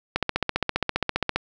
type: click train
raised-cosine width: 0.3 ms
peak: -6 dBFS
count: 19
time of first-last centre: 0.16-1.36 s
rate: 15 Hz
effects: none